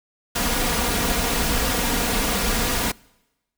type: noise with comb filter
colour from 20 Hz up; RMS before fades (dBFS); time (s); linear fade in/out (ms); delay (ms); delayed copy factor
pink; -22; 0.35-2.92; 10; 4.2; +0.55
effects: noise-tail reverb RT60 1.0 s tail -25 dB re dry